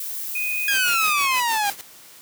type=noise; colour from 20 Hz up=violet; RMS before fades=-30 dBFS; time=0-1.13 s; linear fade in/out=2 ms
type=tone with pitch glide; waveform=sine; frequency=2489 to 2547 Hz; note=D#7 to D#7; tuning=0 to +40 cents; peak=-23 dBFS; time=0.35-1.4 s; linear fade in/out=5 ms; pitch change=+40 cents; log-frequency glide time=0.71-0.81 s
type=exponential sweep; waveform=sawtooth; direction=down; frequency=1661.2 to 795 Hz; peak=-16 dBFS; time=0.68-1.7 s; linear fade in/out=2 ms
type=noise with tremolo; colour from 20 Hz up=white; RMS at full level=-30 dBFS; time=0.71-1.81 s; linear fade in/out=0 ms; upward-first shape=sine; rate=6.4 Hz; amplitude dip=85%
effects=white hiss -46 dBFS RMS until 2.21 s + high-pass 100 Hz 12 dB/octave